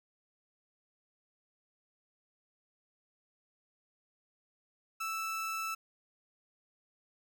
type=tone; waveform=30% pulse; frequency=1318.5 Hz; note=E6; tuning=in tune; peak=-32 dBFS; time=5-5.75 s; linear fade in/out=10 ms; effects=none